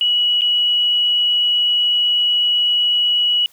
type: tone with dropouts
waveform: sine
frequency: 2927 Hz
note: F#7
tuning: 19 cents flat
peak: -13 dBFS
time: 0.01-3.46 s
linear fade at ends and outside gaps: 1 ms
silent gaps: 0.41-0.418 s
effects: white hiss -52 dBFS RMS until 3.52 s + high-pass 80 Hz 12 dB/octave